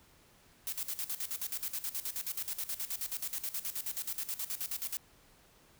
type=noise with tremolo; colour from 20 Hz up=blue; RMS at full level=-36 dBFS; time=0.67-4.97 s; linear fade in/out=0 ms; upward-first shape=square; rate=9.4 Hz; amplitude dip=80%; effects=pink hiss -63 dBFS RMS until 5.79 s